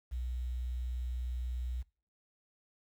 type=tone with quantisation; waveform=sine; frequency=61.7 Hz; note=B1; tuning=1 cent flat; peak=-34 dBFS; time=0.11-1.83 s; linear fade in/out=20 ms; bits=10; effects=noise-tail reverb RT60 0.4 s tail -23 dB re dry